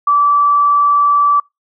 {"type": "tone", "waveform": "sine", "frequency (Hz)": 1158, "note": "D6", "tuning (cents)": -25, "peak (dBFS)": -8, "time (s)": [0.07, 1.4], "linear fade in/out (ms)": 5, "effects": ["noise-tail reverb RT60 0.2 s tail -26 dB re dry"]}